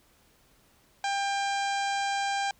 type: harmonic tone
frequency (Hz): 796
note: G5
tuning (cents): +26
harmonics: 1 / 2 / 3 / 4 / 5 / 6 / 7 / 8 / 9 / 10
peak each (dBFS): -28 / -34 / -38 / -40 / -42 / -44 / -45 / -46 / -47 / -48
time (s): 1.04-2.51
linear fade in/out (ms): 2
effects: pink hiss -63 dBFS RMS until 2.59 s